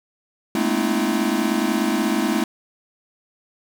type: tone cluster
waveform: square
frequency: 211 / 227.5 / 257.4 / 307 / 337.9 Hz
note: G#3 / A#3 / C4 / D#4 / E4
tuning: +28 / -42 / -28 / -23 / +43 cents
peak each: -26 dBFS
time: 0.55-2.44 s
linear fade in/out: 2 ms
effects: none